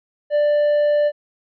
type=tone; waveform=triangle; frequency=590 Hz; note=D5; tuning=8 cents sharp; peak=-12 dBFS; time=0.3-1.12 s; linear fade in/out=50 ms; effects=resampled to 11025 Hz